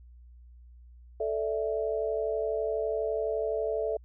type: chord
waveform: sine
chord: A suspended fourth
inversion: none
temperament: equal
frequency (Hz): 440 / 587.3 / 659.3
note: A4 / D5 / E5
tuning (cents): 0 / 0 / 0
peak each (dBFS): -30 / -34 / -32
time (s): 1.2-3.97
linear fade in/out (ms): 5
effects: added 60 Hz sine -49 dBFS peak until 4.04 s